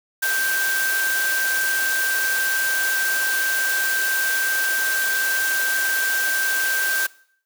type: tone in noise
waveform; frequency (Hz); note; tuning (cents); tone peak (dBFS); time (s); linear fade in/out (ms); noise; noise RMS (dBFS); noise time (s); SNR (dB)
sine; 1568; G6; 0; -20; 0.22-7.07; 10; white; -26; 0.22-7.07; +3
effects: noise-tail reverb RT60 0.6 s tail -21 dB re dry + high-pass 400 Hz 12 dB/octave